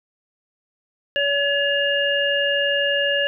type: harmonic tone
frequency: 566 Hz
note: C#5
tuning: 36 cents sharp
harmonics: 1 / 3 / 5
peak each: -22 / -22 / -22 dBFS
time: 1.16-3.27 s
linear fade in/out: 0 ms
effects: none

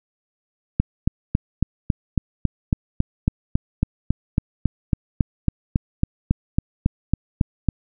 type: click train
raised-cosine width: 5 ms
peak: -4 dBFS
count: 26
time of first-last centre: 0.8-7.687 s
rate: 3.63 Hz
effects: none

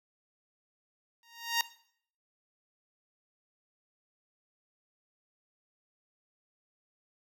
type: tone with exponential growth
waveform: 10% pulse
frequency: 932.3 Hz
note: A#5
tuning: in tune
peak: -15 dBFS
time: 1.23-1.61 s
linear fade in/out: 1 ms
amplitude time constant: 81 ms
effects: noise-tail reverb RT60 0.6 s tail -18 dB re dry

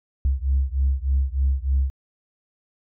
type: beating tone pair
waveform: sine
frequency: 66 / 69.3 Hz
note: C2 / C#2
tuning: +16 / 0 cents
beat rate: 3.3 Hz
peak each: -20 / -21 dBFS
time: 0.25-1.9 s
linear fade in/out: 0 ms
effects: tanh soft clip ceiling -13 dBFS

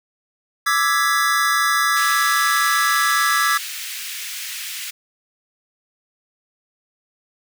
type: chord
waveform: square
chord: E dominant seventh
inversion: third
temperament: equal with one note detuned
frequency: 1174.7 / 1318.5 / 1671.8 / 1975.5 Hz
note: D6 / E6 / G#6 / B6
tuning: 0 / 0 / +11 / 0 cents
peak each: -22 / -22 / -21 / -25 dBFS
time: 0.66-3.58 s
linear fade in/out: 10 ms
type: high-pass noise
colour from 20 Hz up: pink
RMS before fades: -30 dBFS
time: 1.96-4.91 s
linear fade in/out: 10 ms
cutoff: 1900 Hz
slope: 24 dB/octave
effects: none

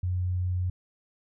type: tone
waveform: sine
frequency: 90.6 Hz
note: F#2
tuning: 36 cents flat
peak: -25 dBFS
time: 0.03-0.7 s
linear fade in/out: 5 ms
effects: none

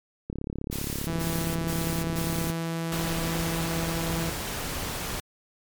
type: click train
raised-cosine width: 3 ms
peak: -19 dBFS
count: 78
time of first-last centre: 0.3-2.5 s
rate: 35 Hz
type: noise bursts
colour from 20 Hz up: white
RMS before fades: -36 dBFS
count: 4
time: 0.71-2.52 s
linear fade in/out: 20 ms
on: 370 ms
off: 110 ms
type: tone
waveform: sawtooth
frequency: 165.2 Hz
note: E3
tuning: 4 cents sharp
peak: -24 dBFS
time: 1.07-4.3 s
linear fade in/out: 5 ms
type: noise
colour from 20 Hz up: pink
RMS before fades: -32 dBFS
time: 2.92-5.2 s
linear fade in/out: 2 ms
effects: MP3 96 kbps

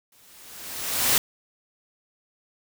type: noise with exponential growth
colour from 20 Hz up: white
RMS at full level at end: -18 dBFS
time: 0.12-1.18 s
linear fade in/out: 2 ms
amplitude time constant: 230 ms
effects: none

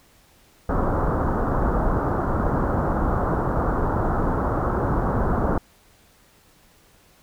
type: low-pass noise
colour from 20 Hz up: pink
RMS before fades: -22 dBFS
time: 0.69-5.58 s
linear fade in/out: 2 ms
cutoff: 1400 Hz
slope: 48 dB/octave
effects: pink hiss -56 dBFS RMS until 7.22 s

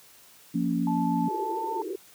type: chord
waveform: sine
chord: Bb minor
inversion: second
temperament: just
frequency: 174.81 / 233.1 / 279.7 Hz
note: F3 / Bb3 / Db4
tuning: +2 / 0 / +16 cents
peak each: -28 dBFS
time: 0.54-1.29 s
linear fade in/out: 10 ms
type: tone with pitch glide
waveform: sine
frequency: 871 to 894.5 Hz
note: A5 to A5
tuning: -18 to +28 cents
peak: -29 dBFS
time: 0.87-1.82 s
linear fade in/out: 2 ms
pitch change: +46 cents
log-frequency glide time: 1.39-1.65 s
type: band-pass noise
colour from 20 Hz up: white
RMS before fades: -34 dBFS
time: 1.27-1.96 s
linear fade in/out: 10 ms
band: 330 to 460 Hz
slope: 96 dB/octave
effects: white hiss -54 dBFS RMS until 2.14 s + high-pass 60 Hz 12 dB/octave

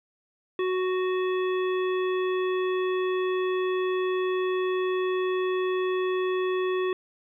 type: harmonic tone with a mistuned harmonic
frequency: 370 Hz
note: F#4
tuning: in tune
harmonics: 1 / 3 / 5 / 7 / 9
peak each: -24 / -34 / -38 / -41 / -43 dBFS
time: 0.59-6.93 s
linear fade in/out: 2 ms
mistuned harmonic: 9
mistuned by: +35 cents
effects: 11-bit

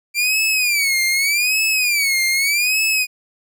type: tone with vibrato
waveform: sawtooth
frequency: 2343 Hz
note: D7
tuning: 5 cents flat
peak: -12 dBFS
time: 0.14-3.07 s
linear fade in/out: 50 ms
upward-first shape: sine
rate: 0.83 Hz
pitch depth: 180 cents each way
effects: none

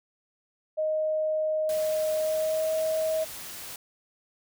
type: tone with pitch glide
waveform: sine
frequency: 622.3 to 633.9 Hz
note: D#5 to D#5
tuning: 0 to +32 cents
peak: -24 dBFS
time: 0.77-3.25 s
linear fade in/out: 20 ms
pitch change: +32 cents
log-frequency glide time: 2.15-2.75 s
type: noise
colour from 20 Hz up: white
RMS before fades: -40 dBFS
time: 1.69-3.76 s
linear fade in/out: 2 ms
effects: none

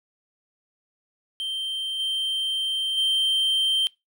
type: tone with level steps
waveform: triangle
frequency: 3136 Hz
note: G7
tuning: in tune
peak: -25 / -22 / -18 dBFS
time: 1.4-3.87 s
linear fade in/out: 0 ms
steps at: 1.99 / 2.97 s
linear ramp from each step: 10 ms
effects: noise-tail reverb RT60 0.2 s tail -22 dB re dry

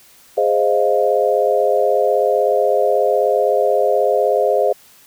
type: chord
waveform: sine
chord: F minor seventh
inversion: first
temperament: equal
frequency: 415.3 / 523.3 / 622.3 / 698.5 Hz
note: Ab4 / C5 / Eb5 / F5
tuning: 0 / 0 / 0 / 0 cents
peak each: -18 / -17 / -18 / -20 dBFS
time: 0.37-4.73 s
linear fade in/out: 10 ms
effects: white hiss -48 dBFS RMS until 5.06 s

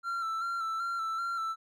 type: tone with vibrato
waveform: triangle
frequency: 1350 Hz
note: E6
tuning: 41 cents sharp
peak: -29 dBFS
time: 0.03-1.56 s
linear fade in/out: 50 ms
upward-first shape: square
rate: 2.6 Hz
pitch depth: 31 cents each way
effects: none

